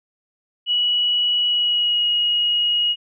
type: tone with pitch glide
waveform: sine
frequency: 2930 to 2890 Hz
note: F#7 to F#7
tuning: -18 to -41 cents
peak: -16 dBFS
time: 0.66-2.96 s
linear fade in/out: 50 ms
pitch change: -23 cents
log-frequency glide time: 1.39-2.06 s
effects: none